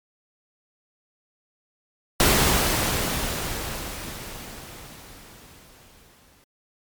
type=noise with exponential decay; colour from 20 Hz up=pink; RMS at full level=-17 dBFS; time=2.2-6.44 s; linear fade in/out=1 ms; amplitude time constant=920 ms; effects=MP3 96 kbps

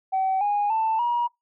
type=tone with pitch steps; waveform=sine; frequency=763 / 822.5 / 886.6 / 955.8 Hz; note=G5 / G#5 / A5 / A#5; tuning=-47 / -17 / +13 / +43 cents; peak=-19 dBFS; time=0.12-1.28 s; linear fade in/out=20 ms; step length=290 ms; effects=noise-tail reverb RT60 0.2 s tail -26 dB re dry + tanh soft clip ceiling -17 dBFS

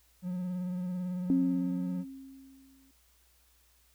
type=tone with vibrato; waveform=triangle; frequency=180.7 Hz; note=F#3; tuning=41 cents flat; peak=-30 dBFS; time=0.22-2.05 s; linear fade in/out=50 ms; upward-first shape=sine; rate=18 Hz; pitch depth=31 cents each way
type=tone with exponential decay; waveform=sine; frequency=268.6 Hz; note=C4; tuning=46 cents sharp; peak=-22 dBFS; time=1.3-2.91 s; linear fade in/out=1 ms; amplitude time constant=350 ms
effects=added 60 Hz sine -67 dBFS peak until 3.94 s + white hiss -67 dBFS RMS until 3.94 s

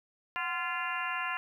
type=harmonic tone with a mistuned harmonic; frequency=346.1 Hz; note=F4; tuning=16 cents flat; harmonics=2 / 3 / 4 / 5 / 6 / 7 / 8; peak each=-42 / -36 / -38 / -38 / -42 / -43 / -39 dBFS; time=0.36-1.37 s; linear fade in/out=0 ms; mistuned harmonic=2; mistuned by=+110 cents; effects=11-bit

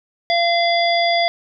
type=harmonic tone; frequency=686 Hz; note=F5; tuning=31 cents flat; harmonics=1 / 3 / 5 / 7; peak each=-16 / -21 / -23 / -24 dBFS; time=0.3-1.28 s; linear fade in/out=0 ms; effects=none

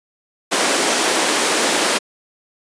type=high-pass noise; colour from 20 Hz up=pink; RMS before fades=-17 dBFS; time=0.51-1.99 s; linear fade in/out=20 ms; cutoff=280 Hz; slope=24 dB/octave; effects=resampled to 22050 Hz

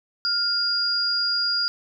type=tone pair together; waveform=sine; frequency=1408 / 4844 Hz; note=F6 / D#8; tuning=+14 / -47 cents; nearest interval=octave + major sixth; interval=2139 cents; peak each=-28 / -21 dBFS; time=0.25-1.68 s; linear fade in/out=0 ms; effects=none

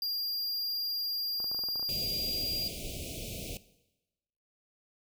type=tone; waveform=square; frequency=4793 Hz; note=D8; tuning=34 cents sharp; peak=-31 dBFS; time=0.02-2.68 s; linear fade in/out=2 ms
type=clicks; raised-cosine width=1 ms; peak=-33 dBFS; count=10; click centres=1.402 / 1.443 / 1.515 / 1.547 / 1.591 / 1.638 / 1.687 / 1.758 / 1.796 / 1.828 s
type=band-stop noise; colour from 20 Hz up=pink; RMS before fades=-40 dBFS; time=1.89-3.57 s; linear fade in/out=0 ms; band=700 to 2300 Hz; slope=96 dB/octave
effects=noise-tail reverb RT60 1.0 s tail -17 dB re dry

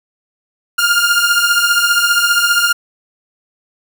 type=beating tone pair; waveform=sawtooth; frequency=1400 / 1415 Hz; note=F6 / F6; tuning=+4 / +22 cents; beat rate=15 Hz; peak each=-10 dBFS; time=0.78-2.73 s; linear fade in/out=10 ms; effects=none

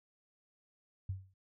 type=tone with exponential decay; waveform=sine; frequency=95.1 Hz; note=F#2; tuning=48 cents sharp; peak=-32 dBFS; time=1.09-1.34 s; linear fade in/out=5 ms; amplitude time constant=54 ms; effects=none

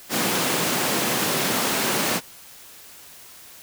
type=high-pass noise; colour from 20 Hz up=pink; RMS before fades=-23 dBFS; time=0.09-2.21 s; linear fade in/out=50 ms; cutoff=160 Hz; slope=24 dB/octave; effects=white hiss -45 dBFS RMS until 3.62 s

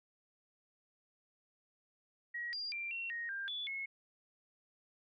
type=tone with pitch steps; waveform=sine; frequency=1904 / 4795 / 2366 / 2728 / 1869 / 1593 / 3449 / 2179 Hz; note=A#6 / D8 / D7 / F7 / A#6 / G6 / A7 / C#7; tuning=+36 / +35 / +12 / -41 / +4 / +27 / -35 / -30 cents; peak=-38 dBFS; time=2.34-3.86 s; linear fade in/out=10 ms; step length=190 ms; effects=none

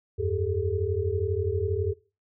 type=tone cluster; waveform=sine; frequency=85.3 / 97.6 / 398.6 / 436.4 Hz; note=F2 / G2 / G4 / A4; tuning=-40 / -7 / +29 / -14 cents; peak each=-30 dBFS; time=0.18-1.94 s; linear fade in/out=20 ms; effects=noise-tail reverb RT60 0.3 s tail -19 dB re dry

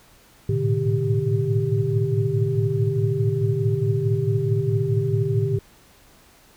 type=tone cluster; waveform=sine; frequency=107.6 / 112.3 / 125.2 / 149.5 / 393.6 Hz; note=A2 / A2 / B2 / D3 / G4; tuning=-38 / +36 / +24 / +31 / +7 cents; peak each=-25 dBFS; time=0.49-5.59 s; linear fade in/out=5 ms; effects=pink hiss -53 dBFS RMS until 6.56 s

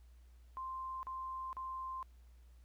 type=tone bursts; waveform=sine; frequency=1046.5 Hz; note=C6; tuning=in tune; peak=-40 dBFS; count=3; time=0.57-2.028 s; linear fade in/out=0 ms; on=460 ms; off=39 ms; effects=added 60 Hz sine -57 dBFS peak until 2.64 s + pink hiss -75 dBFS RMS until 2.64 s

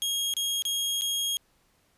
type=tone with dropouts; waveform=sawtooth; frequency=3269 Hz; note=G#7; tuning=28 cents flat; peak=-23 dBFS; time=0.02-1.37 s; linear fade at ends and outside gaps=0 ms; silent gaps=0.338-0.367 / 0.622-0.652 / 1.011-1.019 s; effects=pink hiss -67 dBFS RMS until 1.97 s + resampled to 32000 Hz

